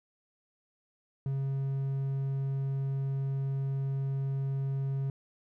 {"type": "tone", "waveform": "triangle", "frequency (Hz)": 136.2, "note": "C#3", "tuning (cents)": -30, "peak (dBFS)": -27, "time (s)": [1.26, 5.1], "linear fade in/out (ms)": 2, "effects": []}